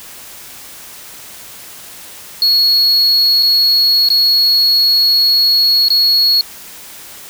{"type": "tone with dropouts", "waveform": "triangle", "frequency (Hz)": 4338, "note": "C#8", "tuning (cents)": -38, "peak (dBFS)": -7, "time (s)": [2.42, 6.41], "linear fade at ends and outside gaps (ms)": 1, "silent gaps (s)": [[3.426, 3.43], [4.087, 4.102], [5.884, 5.903]], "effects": ["white hiss -34 dBFS RMS until 7.29 s"]}